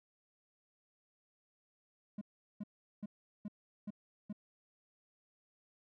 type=tone bursts; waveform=triangle; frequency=207.4 Hz; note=G#3; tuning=2 cents flat; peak=-37 dBFS; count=6; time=2.18-4.328 s; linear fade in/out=5 ms; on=33 ms; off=390 ms; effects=none